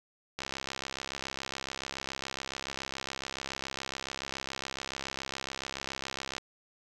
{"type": "click train", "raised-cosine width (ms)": 0.2, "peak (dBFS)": -18, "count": 403, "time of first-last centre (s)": [0.39, 6.381], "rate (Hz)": 67.1, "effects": []}